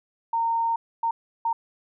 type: tone bursts at uneven times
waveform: sine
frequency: 919 Hz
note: A#5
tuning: 25 cents flat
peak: -21 dBFS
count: 3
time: 0.33-0.76 / 1.03-1.11 / 1.45-1.53 s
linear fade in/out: 5 ms
effects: none